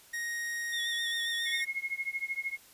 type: tone with pitch glide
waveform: 45% pulse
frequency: 1873 to 1859 Hz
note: A#6 to A#6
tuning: +8 to -5 cents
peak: -33 dBFS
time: 0.13-1.65 s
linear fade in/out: 10 ms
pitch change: -13 cents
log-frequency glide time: 0.82-1.16 s
type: tone with vibrato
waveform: sine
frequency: 3520 Hz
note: A7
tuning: in tune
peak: -33 dBFS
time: 0.72-1.62 s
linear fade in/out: 20 ms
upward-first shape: sine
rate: 7.4 Hz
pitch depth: 62 cents each way
type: tone with tremolo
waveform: sine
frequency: 2163 Hz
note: C#7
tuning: 43 cents flat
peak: -28 dBFS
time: 1.45-2.58 s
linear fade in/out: 50 ms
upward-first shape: triangle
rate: 13 Hz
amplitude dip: 100%
effects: white hiss -57 dBFS RMS until 2.73 s + resampled to 32000 Hz